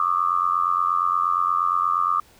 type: tone with amplitude modulation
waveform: sine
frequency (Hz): 1200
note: D6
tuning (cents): +37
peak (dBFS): -14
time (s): 0-2.2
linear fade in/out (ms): 2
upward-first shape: sine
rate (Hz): 88.5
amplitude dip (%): 100
effects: pink hiss -54 dBFS RMS until 2.39 s